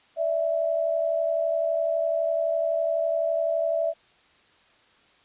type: tone pair together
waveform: sine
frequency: 587.4 / 659.3 Hz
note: D5 / E5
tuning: 0 / 0 cents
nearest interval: major second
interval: 200 cents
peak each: -28 / -23 dBFS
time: 0.16-3.94 s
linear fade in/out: 50 ms
effects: white hiss -59 dBFS RMS until 5.24 s + resampled to 8000 Hz